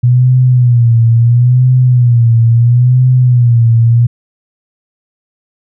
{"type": "tone with vibrato", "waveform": "sine", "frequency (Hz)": 121.2, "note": "B2", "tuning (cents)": -32, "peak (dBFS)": -4, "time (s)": [0.03, 4.07], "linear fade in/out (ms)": 10, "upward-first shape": "sine", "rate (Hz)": 0.74, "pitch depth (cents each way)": 89, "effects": []}